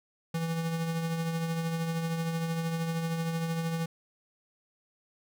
square tone with tremolo, 164.81 Hz, E3, in tune, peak -28 dBFS, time 0.34-3.86 s, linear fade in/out 5 ms, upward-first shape triangle, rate 13 Hz, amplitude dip 45%, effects none

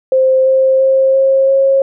sine tone with pitch steps, 523.3 / 527.9 / 532.4 / 537.1 / 541.8 Hz, C5 / C5 / C5 / C5 / C#5, 0 / +15 / +30 / +45 / -40 cents, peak -7 dBFS, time 0.12-1.82 s, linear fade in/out 2 ms, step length 340 ms, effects none

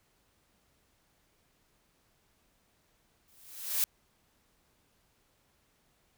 blue noise with exponential growth, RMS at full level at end -26 dBFS, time 3.28-3.84 s, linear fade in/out 1 ms, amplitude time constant 120 ms, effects pink hiss -71 dBFS RMS until 6.17 s

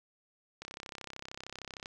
click train, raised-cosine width 0.2 ms, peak -25 dBFS, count 42, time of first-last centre 0.62-1.859 s, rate 33.1 Hz, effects none

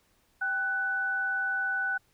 sine tone pair together, 784 / 1491.2 Hz, G5 / F#6, 0 / +13 cents, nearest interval major seventh, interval 1113 cents, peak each -37 / -27 dBFS, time 0.41-1.98 s, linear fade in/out 10 ms, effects pink hiss -68 dBFS RMS until 2.13 s

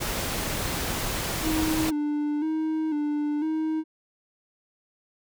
pink noise, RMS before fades -29 dBFS, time 0-1.91 s, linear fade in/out 20 ms
triangle tone with vibrato, 305.3 Hz, D#4, 33 cents flat, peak -22 dBFS, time 1.42-3.84 s, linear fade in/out 50 ms, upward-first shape square, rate 1 Hz, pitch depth 54 cents each way
effects none

